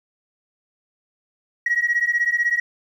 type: beating tone pair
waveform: sine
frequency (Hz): 1901 / 1917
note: A#6 / A#6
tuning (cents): +33 / +48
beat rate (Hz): 16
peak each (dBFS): -19 / -20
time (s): 1.66-2.6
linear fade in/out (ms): 5
effects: tanh soft clip ceiling -12 dBFS + 9-bit